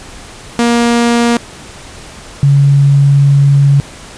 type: tone pair in turn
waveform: sawtooth / sine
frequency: 236.2 / 140.45 Hz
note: A#3 / C#3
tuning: +23 / +23 cents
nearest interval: major sixth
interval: 900 cents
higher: first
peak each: -4 dBFS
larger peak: neither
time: 0.59-1.37 / 2.43-3.8 s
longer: second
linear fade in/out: 0 ms
effects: pink hiss -32 dBFS RMS until 4.17 s + resampled to 22050 Hz